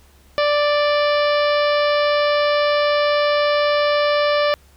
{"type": "harmonic tone", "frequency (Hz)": 587.3, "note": "D5", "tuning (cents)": 0, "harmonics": [1, 2, 3, 4, 5, 6, 7, 8, 9], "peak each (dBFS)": [-16, -22, -26, -28, -30, -32, -33, -34, -35], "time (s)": [0.38, 4.54], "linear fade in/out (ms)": 0, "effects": ["added 69 Hz sine -50 dBFS peak until 4.76 s", "pink hiss -54 dBFS RMS until 4.76 s"]}